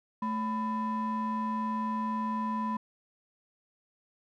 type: ring-modulated tone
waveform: triangle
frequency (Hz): 390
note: G4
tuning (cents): -9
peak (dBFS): -24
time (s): 0.22-2.77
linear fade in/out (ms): 5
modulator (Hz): 609
effects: none